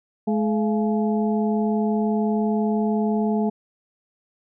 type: harmonic tone with a mistuned harmonic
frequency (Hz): 212.9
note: G#3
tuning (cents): +43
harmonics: 1 / 2 / 3 / 4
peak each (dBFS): -20 / -26 / -30 / -32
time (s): 0.27-3.5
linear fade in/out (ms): 10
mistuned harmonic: 3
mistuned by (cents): +120
effects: none